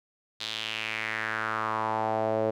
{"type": "tone with band-pass filter sweep", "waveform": "sawtooth", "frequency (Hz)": 110, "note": "A2", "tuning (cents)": 0, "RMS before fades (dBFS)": -30, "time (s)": [0.4, 2.51], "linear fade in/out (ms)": 10, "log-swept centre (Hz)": [3900, 520], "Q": 3.5, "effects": []}